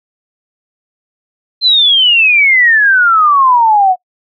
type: exponential sweep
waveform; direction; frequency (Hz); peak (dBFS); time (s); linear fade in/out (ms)
sine; down; 4155 to 720; -5; 1.61-3.96; 50
effects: noise-tail reverb RT60 0.1 s tail -24 dB re dry